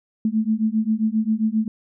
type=beating tone pair; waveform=sine; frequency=215.2 / 222.7 Hz; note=A3 / A3; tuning=-38 / +21 cents; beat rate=7.5 Hz; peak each=-21 dBFS; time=0.25-1.68 s; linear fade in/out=2 ms; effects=none